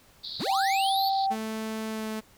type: band-pass noise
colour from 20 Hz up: pink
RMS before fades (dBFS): -37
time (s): 0.23-1.27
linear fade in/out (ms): 20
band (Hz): 3700 to 4600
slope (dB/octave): 96
type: linear sweep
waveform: square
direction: up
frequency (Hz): 71 to 4672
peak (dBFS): -30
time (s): 0.39-1.1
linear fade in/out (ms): 20
type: tone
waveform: sine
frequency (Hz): 778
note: G5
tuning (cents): -13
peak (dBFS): -23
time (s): 0.45-1.36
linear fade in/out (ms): 50
type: tone with pitch glide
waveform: sawtooth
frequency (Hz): 219.8 to 218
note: A3 to A3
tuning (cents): -2 to -16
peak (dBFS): -27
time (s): 1.3-2.21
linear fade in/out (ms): 20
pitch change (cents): -14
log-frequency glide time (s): 1.89-2.08
effects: pink hiss -58 dBFS RMS until 2.37 s